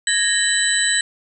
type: tone cluster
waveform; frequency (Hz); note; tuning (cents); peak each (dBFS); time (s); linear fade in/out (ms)
sine; 1665 / 1850 / 3037 / 3964 / 7950; G#6 / A#6 / F#7 / B7 / B8; +4 / -14 / +44 / +6 / +10; -24 / -21 / -25 / -23 / -20; 0.07-1.01; 2
effects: none